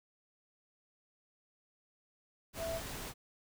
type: tone in noise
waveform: sine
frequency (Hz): 660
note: E5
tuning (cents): +2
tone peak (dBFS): -36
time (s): 2.57-2.81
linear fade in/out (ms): 50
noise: pink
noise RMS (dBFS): -43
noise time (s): 2.53-3.14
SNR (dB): +4
effects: none